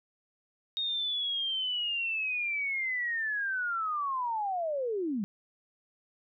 sine linear sweep, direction down, 3729 to 186.3 Hz, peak -29 dBFS, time 0.77-5.24 s, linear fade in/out 0 ms, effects none

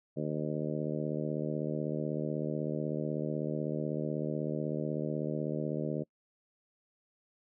harmonic tone, 76.1 Hz, D#2, 38 cents flat, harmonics 2 / 3 / 4 / 5 / 6 / 7 / 8, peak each -36 / -38 / -39 / -40 / -41 / -41 / -42 dBFS, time 0.16-6.04 s, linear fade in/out 20 ms, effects noise-tail reverb RT60 0.1 s tail -26 dB re dry

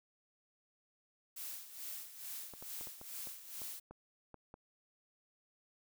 blue noise with tremolo, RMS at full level -44 dBFS, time 1.36-3.8 s, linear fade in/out 10 ms, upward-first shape sine, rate 2.3 Hz, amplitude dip 70%
clicks, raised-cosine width 1 ms, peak -37 dBFS, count 10, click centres 2.537 / 2.625 / 2.811 / 2.872 / 3.014 / 3.272 / 3.618 / 3.91 / 4.343 / 4.541 s
effects none

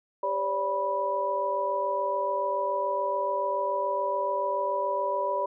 sine tone cluster, 396.2 / 532 / 579 / 981 Hz, G4 / C5 / D5 / B5, +18 / +29 / -25 / -12 cents, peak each -35 / -37 / -29 / -28 dBFS, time 0.23-5.46 s, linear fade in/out 5 ms, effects none

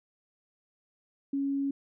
sine tone, 277.2 Hz, C#4, in tune, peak -27 dBFS, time 1.33-1.71 s, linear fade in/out 5 ms, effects none

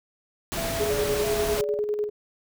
pink noise, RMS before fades -30 dBFS, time 0.52-1.61 s, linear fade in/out 0 ms
sine tone with vibrato, 622.3 Hz, D#5, in tune, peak -30 dBFS, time 0.57-1.79 s, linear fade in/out 0 ms, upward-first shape square, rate 1.5 Hz, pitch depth 120 cents each way
sine tone with tremolo, 418.5 Hz, G#4, 13 cents sharp, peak -22 dBFS, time 0.79-2.1 s, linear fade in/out 20 ms, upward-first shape square, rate 10 Hz, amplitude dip 45%
effects none

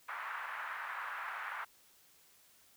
white band-pass noise, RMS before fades -42 dBFS, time 0.08-1.65 s, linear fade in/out 10 ms, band 950 to 1700 Hz, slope 24 dB/octave, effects white hiss -65 dBFS RMS until 2.76 s

